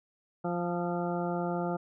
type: harmonic tone with a mistuned harmonic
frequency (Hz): 174.61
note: F3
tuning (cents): 0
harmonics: 1 / 2 / 3 / 4 / 5 / 7 / 8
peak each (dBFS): -33 / -35 / -37 / -36 / -40 / -44 / -44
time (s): 0.44-1.77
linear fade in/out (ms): 10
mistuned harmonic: 8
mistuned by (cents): -28
effects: none